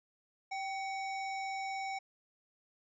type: harmonic tone with a mistuned harmonic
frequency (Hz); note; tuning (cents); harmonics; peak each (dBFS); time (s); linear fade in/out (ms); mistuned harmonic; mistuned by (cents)
776; G5; -18; 1 / 3 / 5 / 7 / 9; -37 / -42 / -56 / -51 / -56; 0.51-1.99; 10; 3; -66
effects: none